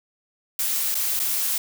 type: noise with dropouts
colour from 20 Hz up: blue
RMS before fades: -24 dBFS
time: 0.59-1.58 s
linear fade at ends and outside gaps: 2 ms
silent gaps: 0.944-0.952 / 1.193-1.199 s
effects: none